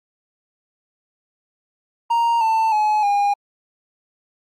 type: tone with pitch steps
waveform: triangle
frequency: 932.3 / 890.2 / 850 / 811.6 Hz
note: A#5 / A5 / G#5 / G#5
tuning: 0 / +20 / +40 / -40 cents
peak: -13 dBFS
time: 2.1-3.34 s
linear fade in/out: 10 ms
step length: 310 ms
effects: Opus 48 kbps